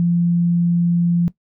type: tone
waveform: sine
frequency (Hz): 172.3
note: F3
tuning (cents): -23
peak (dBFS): -13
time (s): 0-1.28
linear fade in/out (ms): 0
effects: noise-tail reverb RT60 0.1 s tail -17 dB re dry